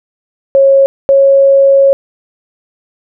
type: tone pair in turn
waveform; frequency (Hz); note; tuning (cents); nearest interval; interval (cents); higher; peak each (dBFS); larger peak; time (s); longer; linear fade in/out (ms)
sine; 546 / 548.9; C#5 / C#5; -26 / -17; unison; 9; second; -3; neither; 0.55-0.86 / 1.09-1.93; second; 0
effects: none